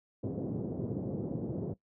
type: band-pass noise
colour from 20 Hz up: pink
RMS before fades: -36 dBFS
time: 0.23-1.74 s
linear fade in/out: 10 ms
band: 110 to 470 Hz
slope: 24 dB/octave
effects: noise-tail reverb RT60 0.1 s tail -17 dB re dry